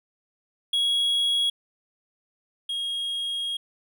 triangle tone pair in turn, 3322 / 3272 Hz, G#7 / G#7, 0 / -26 cents, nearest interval unison, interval 26 cents, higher first, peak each -19 / -25 dBFS, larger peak first, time 0.73-1.5 / 2.69-3.57 s, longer second, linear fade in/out 5 ms, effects none

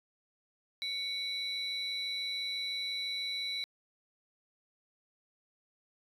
sine tone pair together, 2236 / 3953 Hz, C#7 / B7, +14 / +1 cents, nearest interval minor seventh, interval 987 cents, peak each -38 / -33 dBFS, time 0.82-3.64 s, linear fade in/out 0 ms, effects tanh soft clip ceiling -30 dBFS

